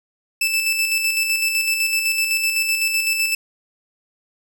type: tone with tremolo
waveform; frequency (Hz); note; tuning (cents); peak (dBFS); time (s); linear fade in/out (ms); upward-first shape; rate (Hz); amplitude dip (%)
sawtooth; 2637; E7; 0; -13; 0.41-3.35; 5; square; 7.9; 40
effects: none